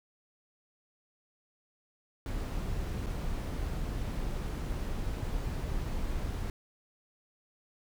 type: noise with dropouts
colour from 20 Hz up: brown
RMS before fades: -34 dBFS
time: 2.26-6.5 s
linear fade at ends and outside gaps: 1 ms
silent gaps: 3.062-3.066 s
effects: none